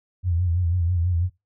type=tone with vibrato; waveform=sine; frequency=87.31 Hz; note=F2; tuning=in tune; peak=-19 dBFS; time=0.23-1.3 s; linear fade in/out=50 ms; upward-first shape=sine; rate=6.1 Hz; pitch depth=80 cents each way; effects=noise-tail reverb RT60 0.2 s tail -17 dB re dry